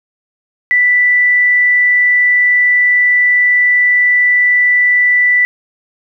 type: tone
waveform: sine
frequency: 1975.5 Hz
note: B6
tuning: in tune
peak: -7 dBFS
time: 0.71-5.45 s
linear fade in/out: 0 ms
effects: 8-bit